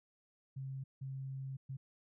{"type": "tone bursts at uneven times", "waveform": "sine", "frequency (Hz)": 134.1, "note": "C3", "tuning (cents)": 43, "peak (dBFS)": -40, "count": 3, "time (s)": [[0.56, 0.84], [1.01, 1.57], [1.69, 1.77]], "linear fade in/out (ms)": 10, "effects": []}